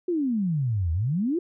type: exponential two-way sweep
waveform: sine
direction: down then up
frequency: 370 to 78 to 370 Hz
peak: -22 dBFS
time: 0.08-1.39 s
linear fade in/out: 5 ms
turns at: 0.92 s
effects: none